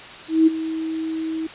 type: tone with ADSR envelope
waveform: sine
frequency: 320.9 Hz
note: E4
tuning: 46 cents flat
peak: -9 dBFS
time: 0.28-1.47 s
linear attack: 190 ms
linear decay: 18 ms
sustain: -14 dB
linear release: 6 ms
effects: white hiss -38 dBFS RMS until 1.54 s + resampled to 8000 Hz